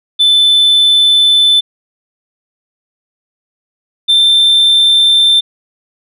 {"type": "tone pair in turn", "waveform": "sine", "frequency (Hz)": [3520, 3565], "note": ["A7", "A7"], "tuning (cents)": [0, 22], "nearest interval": "unison", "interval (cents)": 22, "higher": "second", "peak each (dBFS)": -3, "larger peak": "neither", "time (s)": [[0.19, 1.61], [4.08, 5.41]], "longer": "first", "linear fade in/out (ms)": 20, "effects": ["tanh soft clip ceiling -4 dBFS"]}